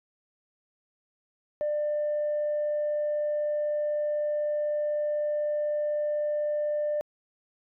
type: tone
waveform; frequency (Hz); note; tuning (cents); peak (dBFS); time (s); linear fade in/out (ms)
sine; 596; D5; +25; -24; 1.61-7.01; 0
effects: tanh soft clip ceiling -22 dBFS